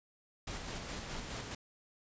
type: noise with tremolo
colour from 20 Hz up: pink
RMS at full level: -41 dBFS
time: 0.47-1.55 s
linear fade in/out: 5 ms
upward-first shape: square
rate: 4.8 Hz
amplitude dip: 30%
effects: resampled to 16000 Hz